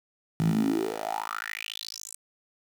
10% pulse tone with high-pass filter sweep, 53.9 Hz, A1, 35 cents flat, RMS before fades -30 dBFS, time 0.4-2.16 s, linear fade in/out 0 ms, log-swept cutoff 140 to 8700 Hz, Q 7.3, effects 8-bit

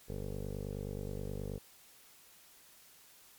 15% pulse tone with low-pass filter, 49.46 Hz, G1, 16 cents sharp, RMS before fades -40 dBFS, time 0.08-1.59 s, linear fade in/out 20 ms, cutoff 440 Hz, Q 2.9, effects white hiss -60 dBFS RMS until 3.38 s + MP3 96 kbps

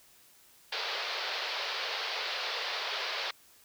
white band-pass noise, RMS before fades -35 dBFS, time 0.72-3.31 s, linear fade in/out 5 ms, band 420 to 4800 Hz, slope 48 dB/octave, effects white hiss -60 dBFS RMS until 3.64 s

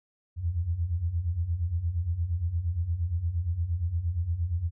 sine beating tone pair, 79.6 / 88.2 Hz, D#2 / F2, +40 / +18 cents, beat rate 8.6 Hz, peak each -32 / -27 dBFS, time 0.36-4.71 s, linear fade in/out 50 ms, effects none

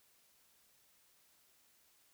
silence, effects white hiss -70 dBFS RMS until 2.13 s

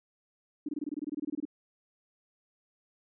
sine tone bursts, 294.8 Hz, D4, 7 cents sharp, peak -31 dBFS, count 16, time 0.66-1.453 s, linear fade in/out 5 ms, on 28 ms, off 23 ms, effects none

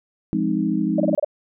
sine chord, F minor seventh, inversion none, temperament equal, 174.61 / 207.7 / 261.6 / 311.1 Hz, F3 / Ab3 / C4 / Eb4, 0 / 0 / 0 / 0 cents, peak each -25 / -23 / -26 / -23 dBFS, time 0.33-1.15 s, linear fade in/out 0 ms
sine tone bursts, 594 Hz, D5, 20 cents sharp, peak -16 dBFS, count 6, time 0.98-1.247 s, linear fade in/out 5 ms, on 22 ms, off 27 ms
effects none

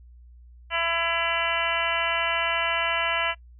harmonic tone with a mistuned harmonic, 334.3 Hz, E4, 24 cents sharp, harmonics 2 / 3 / 4 / 5 / 6 / 7 / 8 / 9, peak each -31 / -31 / -31 / -31 / -31 / -31 / -31 / -31 dBFS, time 0.7-3.35 s, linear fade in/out 50 ms, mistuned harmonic 8, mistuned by +42 cents, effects noise-tail reverb RT60 0.1 s tail -23 dB re dry + added 60 Hz sine -46 dBFS peak until 3.59 s

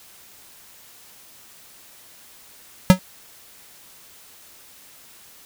square tone with exponential decay, 185 Hz, F#3, in tune, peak -3 dBFS, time 2.9-2.99 s, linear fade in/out 0 ms, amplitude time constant 19 ms, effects white hiss -48 dBFS RMS until 5.45 s

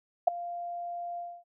sine tone with ADSR envelope, 696 Hz, F5, 6 cents flat, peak -14 dBFS, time 0.27-1.44 s, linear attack 9 ms, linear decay 7 ms, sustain -20 dB, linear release 260 ms, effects none

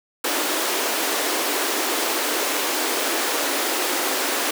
pink high-pass noise, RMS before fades -23 dBFS, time 0.24-4.51 s, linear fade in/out 5 ms, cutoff 280 Hz, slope 48 dB/octave, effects none

